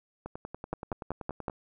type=two click trains; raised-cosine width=1 ms; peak=-24 / -18 dBFS; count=14 / 5; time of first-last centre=0.26-1.498 / 0.73-1.482 s; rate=10.5 / 5.32 Hz; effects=none